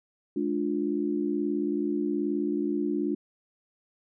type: chord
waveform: sine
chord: D diminished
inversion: second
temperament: just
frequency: 211.4 / 293.7 / 352.4 Hz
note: Ab3 / D4 / F4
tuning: +31 / 0 / +16 cents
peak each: -32 / -28 / -30 dBFS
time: 0.36-3.15 s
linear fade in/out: 5 ms
effects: none